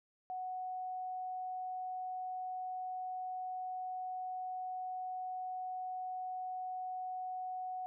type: tone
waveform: sine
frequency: 740 Hz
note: F#5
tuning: in tune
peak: -38 dBFS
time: 0.3-7.86 s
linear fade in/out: 0 ms
effects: none